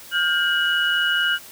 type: tone cluster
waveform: sine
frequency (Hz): 1418 / 1582 / 2919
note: F6 / G6 / F#7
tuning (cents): +26 / +15 / -24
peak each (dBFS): -22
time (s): 0.11-1.39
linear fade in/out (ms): 50
effects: white hiss -42 dBFS RMS until 1.51 s